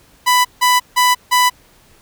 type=tone bursts; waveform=sawtooth; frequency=994 Hz; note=B5; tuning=11 cents sharp; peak=-6 dBFS; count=4; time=0.26-1.5 s; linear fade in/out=20 ms; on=190 ms; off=160 ms; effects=pink hiss -50 dBFS RMS until 2.01 s